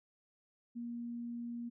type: tone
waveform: sine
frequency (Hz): 236.9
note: A#3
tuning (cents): +28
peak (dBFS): -39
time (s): 0.75-1.7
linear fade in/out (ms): 20
effects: none